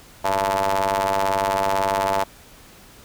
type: ring-modulated tone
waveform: sawtooth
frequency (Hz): 98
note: G2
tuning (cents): 0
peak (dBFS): -12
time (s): 0.24-2.24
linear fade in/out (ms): 10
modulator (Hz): 776
effects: pink hiss -47 dBFS RMS until 3.04 s